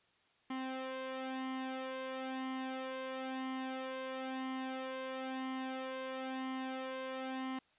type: tone with flanger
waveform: sawtooth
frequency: 261.6 Hz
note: C4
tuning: in tune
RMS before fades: -41 dBFS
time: 0.5-7.59 s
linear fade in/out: 5 ms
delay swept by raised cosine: 0.97 to 1.87 ms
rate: 1 Hz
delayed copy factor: +0.65
effects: white hiss -71 dBFS RMS until 7.78 s + resampled to 8000 Hz